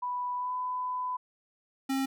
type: tone with pitch glide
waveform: sine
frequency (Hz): 987.8 to 1002.2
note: B5 to B5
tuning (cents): 0 to +25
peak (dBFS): -30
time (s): 0.02-1.17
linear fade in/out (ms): 10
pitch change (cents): +25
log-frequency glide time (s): 0.36-0.53
type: tone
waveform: square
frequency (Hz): 268.8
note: C4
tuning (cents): +47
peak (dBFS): -28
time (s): 1.89-2.06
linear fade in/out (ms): 10
effects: none